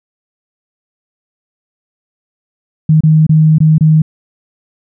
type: tone with dropouts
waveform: sine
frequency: 156.4 Hz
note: D#3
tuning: 9 cents sharp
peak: -4 dBFS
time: 2.89-4.02 s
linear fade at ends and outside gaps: 5 ms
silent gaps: 3.007-3.035 / 3.267-3.293 / 3.584-3.603 / 3.782-3.808 s
effects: none